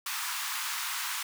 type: high-pass noise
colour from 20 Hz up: pink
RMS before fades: -34 dBFS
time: 0.06-1.23 s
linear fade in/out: 5 ms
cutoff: 940 Hz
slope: 48 dB/octave
effects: none

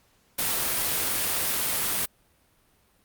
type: noise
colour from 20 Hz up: white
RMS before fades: -26 dBFS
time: 0.38-2.06 s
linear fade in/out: 10 ms
effects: pink hiss -64 dBFS RMS until 3.04 s + Opus 48 kbps

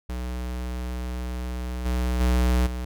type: tone with level steps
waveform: square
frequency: 61.74 Hz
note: B1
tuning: in tune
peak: -29 / -23 / -19 / -29 dBFS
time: 0.09-2.85 s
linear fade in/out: 5 ms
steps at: 1.85 / 2.2 / 2.66 s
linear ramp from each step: 10 ms
effects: none

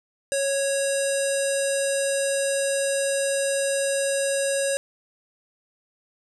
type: tone with low-pass filter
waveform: square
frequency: 552 Hz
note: C#5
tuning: 7 cents flat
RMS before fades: -24 dBFS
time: 0.32-4.77 s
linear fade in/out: 0 ms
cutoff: 8700 Hz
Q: 7.2
effects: none

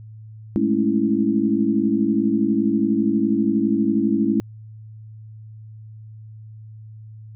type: chord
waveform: sine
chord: A major seventh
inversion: third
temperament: equal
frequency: 207.7 / 220 / 277.2 / 329.6 Hz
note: G#3 / A3 / C#4 / E4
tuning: 0 / 0 / 0 / 0 cents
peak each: -22 dBFS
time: 0.56-4.4 s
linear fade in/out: 0 ms
effects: added 109 Hz sine -37 dBFS peak until 7.35 s

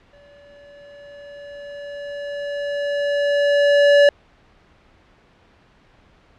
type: tone with exponential growth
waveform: square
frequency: 574 Hz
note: D5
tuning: 40 cents flat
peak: -9 dBFS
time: 0.13-4.09 s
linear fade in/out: 2 ms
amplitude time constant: 860 ms
effects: pink hiss -54 dBFS RMS until 6.38 s + low-pass 3000 Hz 12 dB/octave

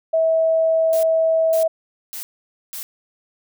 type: tone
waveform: sine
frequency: 648 Hz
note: E5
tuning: 30 cents flat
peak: -14 dBFS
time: 0.13-1.68 s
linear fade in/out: 10 ms
type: noise bursts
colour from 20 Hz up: blue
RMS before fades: -31 dBFS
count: 4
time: 0.93-2.83 s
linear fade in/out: 0 ms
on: 100 ms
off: 500 ms
effects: none

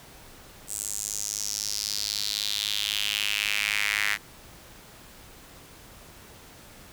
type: tone with high-pass filter sweep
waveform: sawtooth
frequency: 103.83 Hz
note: G#2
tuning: in tune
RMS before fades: -29 dBFS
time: 0.67-4.18 s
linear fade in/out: 50 ms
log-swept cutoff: 8200 to 1900 Hz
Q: 3.5
effects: pink hiss -49 dBFS RMS until 6.92 s

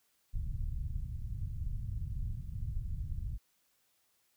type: low-pass noise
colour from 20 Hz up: pink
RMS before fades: -37 dBFS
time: 0.33-3.38 s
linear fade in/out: 20 ms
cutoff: 120 Hz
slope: 24 dB/octave
effects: white hiss -74 dBFS RMS until 4.36 s

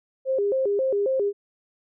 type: tone with vibrato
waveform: sine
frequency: 462.4 Hz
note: A#4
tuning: 14 cents flat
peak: -20 dBFS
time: 0.25-1.33 s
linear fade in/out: 50 ms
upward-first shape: square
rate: 3.7 Hz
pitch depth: 230 cents each way
effects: none

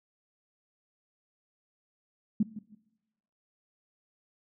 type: tone with echo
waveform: sine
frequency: 213.3 Hz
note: G#3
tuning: 46 cents sharp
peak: -21 dBFS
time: 2.4-2.43 s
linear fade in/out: 5 ms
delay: 160 ms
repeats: 2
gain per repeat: -14 dB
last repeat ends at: 2.75 s
effects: noise-tail reverb RT60 1.0 s tail -20 dB re dry

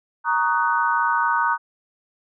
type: chord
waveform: sine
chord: D# minor seventh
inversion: second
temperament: just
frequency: 933.4 / 1120.1 / 1244.5 / 1493.4 Hz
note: A#5 / C#6 / D#6 / F#6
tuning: +2 / +18 / 0 / +16 cents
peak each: -21 / -26 / -24 / -23 dBFS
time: 0.24-1.58 s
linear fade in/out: 50 ms
effects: none

